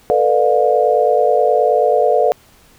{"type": "chord", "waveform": "sine", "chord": "B half-diminished seventh", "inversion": "third", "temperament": "just", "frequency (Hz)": [444.5, 493.9, 592.7, 711.2], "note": ["A4", "B4", "D5", "F5"], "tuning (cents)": [18, 0, 16, 31], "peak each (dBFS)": -16, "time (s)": [0.1, 2.32], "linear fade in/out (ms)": 0, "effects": ["pink hiss -49 dBFS RMS until 2.78 s"]}